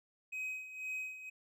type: tone with tremolo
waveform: triangle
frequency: 2527 Hz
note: D#7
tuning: 26 cents sharp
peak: -35 dBFS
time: 0.32-1.3 s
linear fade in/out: 10 ms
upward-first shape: sine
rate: 2 Hz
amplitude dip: 70%
effects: none